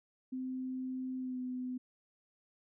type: tone with pitch glide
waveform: sine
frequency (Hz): 258 to 252.7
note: C4 to B3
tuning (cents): -24 to +40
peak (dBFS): -36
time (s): 0.32-1.78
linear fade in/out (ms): 10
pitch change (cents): -36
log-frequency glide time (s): 1.19-1.39
effects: none